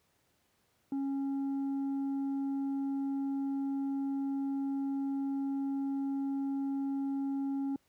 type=tone with tanh clipping; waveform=sine; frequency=274.6 Hz; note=C#4; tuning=16 cents flat; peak=-32 dBFS; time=0.92-7.76 s; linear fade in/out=2 ms; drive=4 dB; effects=pink hiss -73 dBFS RMS until 7.88 s + high-pass 80 Hz 12 dB/octave